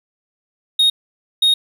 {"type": "tone bursts at uneven times", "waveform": "triangle", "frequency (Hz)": 3729, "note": "A#7", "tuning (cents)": 0, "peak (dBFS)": -9, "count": 2, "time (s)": [[0.79, 0.9], [1.42, 1.54]], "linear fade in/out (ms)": 5, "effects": ["8-bit"]}